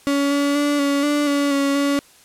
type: tone with pitch steps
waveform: 35% pulse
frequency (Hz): 281.5 / 284.3 / 289.9 / 282 / 292.6 / 284.5 / 278.9 / 282.6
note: C#4 / C#4 / D4 / C#4 / D4 / C#4 / C#4 / C#4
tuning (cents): +27 / +44 / -22 / +30 / -6 / +45 / +11 / +34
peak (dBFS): -15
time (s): 0.07-1.99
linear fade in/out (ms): 0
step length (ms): 240
effects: white hiss -50 dBFS RMS until 2.24 s + low-pass 11000 Hz 12 dB/octave